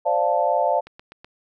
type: chord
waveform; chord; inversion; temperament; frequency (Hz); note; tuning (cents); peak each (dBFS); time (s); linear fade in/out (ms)
sine; D minor seventh; third; equal; 523.3 / 587.3 / 698.5 / 880; C5 / D5 / F5 / A5; 0 / 0 / 0 / 0; -25 / -22 / -22 / -23; 0.05-0.81; 20
type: click train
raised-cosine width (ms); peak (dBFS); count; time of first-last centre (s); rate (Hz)
0.3; -25; 4; 0.87-1.245; 7.99
effects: none